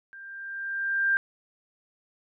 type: tone with level ramp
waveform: sine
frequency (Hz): 1588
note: G6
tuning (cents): +22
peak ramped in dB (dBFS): -42 to -19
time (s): 0.13-1.17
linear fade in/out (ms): 0
effects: none